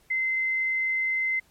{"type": "tone", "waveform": "sine", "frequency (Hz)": 2066, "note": "C7", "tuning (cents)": -22, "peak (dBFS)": -23, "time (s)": [0.1, 1.4], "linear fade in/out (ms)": 10, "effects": ["pink hiss -62 dBFS RMS until 1.5 s", "MP3 64 kbps"]}